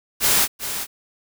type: noise with echo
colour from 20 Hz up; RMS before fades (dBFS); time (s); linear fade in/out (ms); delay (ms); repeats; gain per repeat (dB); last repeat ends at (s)
white; -17; 0.2-0.48; 50; 390; 1; -10; 0.87
effects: none